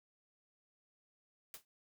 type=noise with exponential decay; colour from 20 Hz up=white; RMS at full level=-44 dBFS; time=1.54-1.65 s; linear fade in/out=1 ms; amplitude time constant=22 ms; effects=none